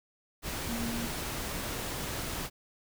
sine tone in noise, 233.1 Hz, A#3, in tune, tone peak -34 dBFS, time 0.66-1.09 s, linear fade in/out 50 ms, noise pink, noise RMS -36 dBFS, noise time 0.42-2.5 s, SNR -1 dB, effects none

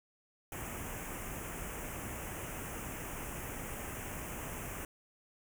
pink band-stop noise, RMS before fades -42 dBFS, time 0.52-4.85 s, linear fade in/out 2 ms, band 2900 to 6200 Hz, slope 48 dB/octave, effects none

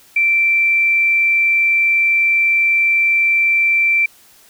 sine tone, 2344 Hz, D7, 4 cents flat, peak -11 dBFS, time 0.16-4.06 s, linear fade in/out 5 ms, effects white hiss -48 dBFS RMS until 4.49 s

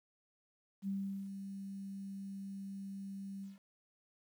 sine tone with ADSR envelope, 196 Hz, G3, in tune, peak -34 dBFS, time 0.82-3.59 s, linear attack 57 ms, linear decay 400 ms, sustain -8 dB, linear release 160 ms, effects 11-bit

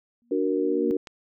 sine tone with exponential growth, 236.8 Hz, A#3, 27 cents sharp, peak -25 dBFS, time 0.22-0.91 s, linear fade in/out 0 ms, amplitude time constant 150 ms
sine chord, D augmented, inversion none, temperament equal, 293.7 / 370 / 466.2 Hz, D4 / F#4 / A#4, 0 / 0 / 0 cents, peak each -26 dBFS, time 0.31-0.97 s, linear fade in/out 5 ms
click, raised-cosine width 0.2 ms, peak -22 dBFS, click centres 1.072 s
effects none

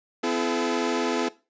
sawtooth tone cluster, 254.5 / 336.4 / 429.7 Hz, C4 / E4 / A4, -48 / +35 / -41 cents, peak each -24 dBFS, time 0.23-1.29 s, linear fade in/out 10 ms, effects noise-tail reverb RT60 0.3 s tail -19 dB re dry + resampled to 16000 Hz

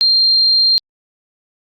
sine tone, 4186 Hz, C8, in tune, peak -9 dBFS, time 0.01-0.78 s, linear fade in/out 0 ms, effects Opus 48 kbps

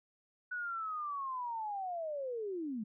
sine linear sweep, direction down, 1487 to 202.6 Hz, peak -36 dBFS, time 0.51-2.84 s, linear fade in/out 10 ms, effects none

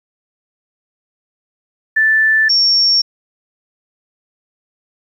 sine tone pair in turn, 1760 / 5493 Hz, A6 / F8, 0 / -30 cents, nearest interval octave + minor sixth, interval 1970 cents, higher second, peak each -9 dBFS, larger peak neither, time 1.96-2.49 / 2.49-3.02 s, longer neither, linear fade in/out 10 ms, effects 8-bit

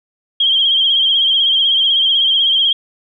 sine tone with vibrato, 3200 Hz, G7, 35 cents sharp, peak -10 dBFS, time 0.4-2.73 s, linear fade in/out 5 ms, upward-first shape sine, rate 16 Hz, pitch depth 55 cents each way, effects none

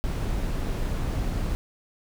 brown noise, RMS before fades -27 dBFS, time 0.04-1.55 s, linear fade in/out 0 ms, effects none

